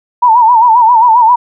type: tone with vibrato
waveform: sine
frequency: 932.3 Hz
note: A#5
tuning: in tune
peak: -3 dBFS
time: 0.22-1.36 s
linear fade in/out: 10 ms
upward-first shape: sine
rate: 7.5 Hz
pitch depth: 110 cents each way
effects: none